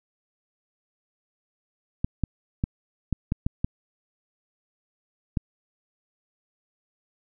clicks, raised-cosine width 5 ms, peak -11 dBFS, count 8, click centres 2.045 / 2.237 / 2.639 / 3.127 / 3.321 / 3.465 / 3.645 / 5.372 s, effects none

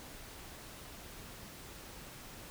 silence, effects pink hiss -50 dBFS RMS until 2.5 s

